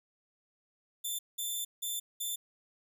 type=tone bursts at uneven times; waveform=10% pulse; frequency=3543 Hz; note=A7; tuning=11 cents sharp; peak=-26 dBFS; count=4; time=1.04-1.19 / 1.38-1.65 / 1.82-2 / 2.2-2.36 s; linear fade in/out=10 ms; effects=none